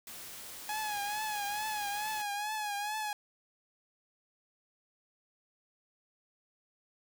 white noise, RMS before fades -46 dBFS, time 0.07-2.22 s, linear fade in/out 2 ms
sawtooth tone with vibrato, 837 Hz, G#5, 13 cents sharp, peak -30 dBFS, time 0.69-3.13 s, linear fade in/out 2 ms, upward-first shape triangle, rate 2.3 Hz, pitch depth 71 cents each way
effects none

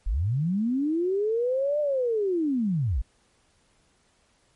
sine linear two-way sweep, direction up then down, 35.33 to 603 to 42.56 Hz, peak -22 dBFS, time 0.06-3.02 s, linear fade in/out 10 ms, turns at 1.8 s, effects pink hiss -65 dBFS RMS until 4.55 s + MP3 48 kbps

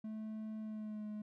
triangle tone with pitch glide, 217.3 to 211.6 Hz, A3 to G#3, -21 to +33 cents, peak -39 dBFS, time 0.04-1.22 s, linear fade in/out 5 ms, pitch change -46 cents, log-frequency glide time 0.6-1.06 s, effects none

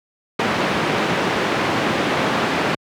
pink band-pass noise, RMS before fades -20 dBFS, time 0.39-2.75 s, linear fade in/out 5 ms, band 180 to 2700 Hz, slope 12 dB/octave, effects high-pass 80 Hz 12 dB/octave

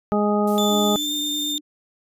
harmonic tone, 207.7 Hz, G#3, in tune, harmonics 1 / 2 / 3 / 4 / 6, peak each -20 / -23 / -25 / -26 / -28 dBFS, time 0.12-0.96 s, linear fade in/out 0 ms
violet noise, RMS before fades -36 dBFS, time 0.47-1.53 s, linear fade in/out 5 ms
35% pulse tone with pitch glide, 3520 to 3613 Hz, A7 to A7, 0 to +45 cents, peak -22 dBFS, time 0.58-1.58 s, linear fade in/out 0 ms, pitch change +45 cents, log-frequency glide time 0.98-1.11 s
sine tone with vibrato, 296.1 Hz, D4, 14 cents sharp, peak -29 dBFS, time 0.68-1.61 s, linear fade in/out 50 ms, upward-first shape sine, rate 9.1 Hz, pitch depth 19 cents each way
effects resampled to 32000 Hz

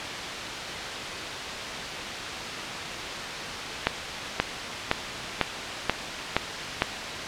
accelerating click train, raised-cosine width 0.3 ms, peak -3 dBFS, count 7, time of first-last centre 3.87-6.821 s, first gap 530 ms, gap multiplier 0.97, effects white hiss -31 dBFS RMS until 7.27 s + low-pass 4000 Hz 12 dB/octave

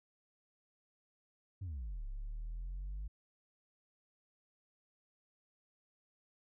sine exponential two-way sweep, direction down then up, 101.9 to 33.39 to 52.1 Hz, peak -37 dBFS, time 1.61-3.08 s, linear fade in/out 10 ms, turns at 2.06 s, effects tanh soft clip ceiling -38 dBFS

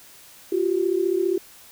sine tone pair together, 349.2 / 384.1 Hz, F4 / G4, 0 / -35 cents, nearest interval major second, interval 165 cents, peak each -22 dBFS, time 0.52-1.38 s, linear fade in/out 5 ms, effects white hiss -48 dBFS RMS until 1.71 s

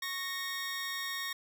20% pulse tone pair together, 1105 / 1856.8 Hz, C#6 / A#6, -6 / -7 cents, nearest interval major sixth, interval 899 cents, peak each -36 / -31 dBFS, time 0.02-1.33 s, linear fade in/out 5 ms, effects none

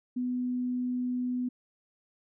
sine tone, 249 Hz, B3, 14 cents sharp, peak -28 dBFS, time 0.16-1.49 s, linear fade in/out 10 ms, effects none

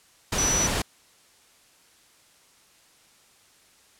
sine tone in noise, 5920 Hz, F#8, in tune, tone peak -22 dBFS, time 0.38-0.67 s, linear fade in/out 5 ms, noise pink, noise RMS -26 dBFS, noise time 0.32-0.82 s, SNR +1 dB, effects white hiss -58 dBFS RMS until 3.99 s + low-pass 10000 Hz 12 dB/octave

